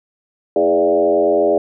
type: tone with frequency modulation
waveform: sine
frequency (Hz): 501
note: B4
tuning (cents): +25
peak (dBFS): -11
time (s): 0.56-1.58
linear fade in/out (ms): 2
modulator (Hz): 88.8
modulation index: 1.9
effects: none